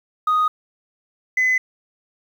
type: tone pair in turn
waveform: sine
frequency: 1244.5 / 2025 Hz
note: D#6 / B6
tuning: 0 / +43 cents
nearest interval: minor sixth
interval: 843 cents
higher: second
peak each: -13 dBFS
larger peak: neither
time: 0.27-0.48 / 1.37-1.58 s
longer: neither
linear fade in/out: 5 ms
effects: tanh soft clip ceiling -13 dBFS + 8-bit